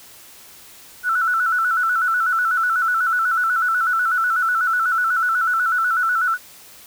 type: tone with vibrato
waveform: sine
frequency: 1403 Hz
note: F6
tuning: 8 cents sharp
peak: -16 dBFS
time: 1.03-6.38 s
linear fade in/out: 50 ms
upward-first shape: square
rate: 8.1 Hz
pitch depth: 85 cents each way
effects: white hiss -44 dBFS RMS until 6.86 s